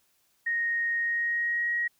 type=tone with pitch glide; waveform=sine; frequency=1864.7 to 1895.1 Hz; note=A#6 to A#6; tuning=0 to +28 cents; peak=-25 dBFS; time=0.46-1.88 s; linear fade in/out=10 ms; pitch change=+28 cents; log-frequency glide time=0.98-1.73 s; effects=white hiss -69 dBFS RMS until 1.99 s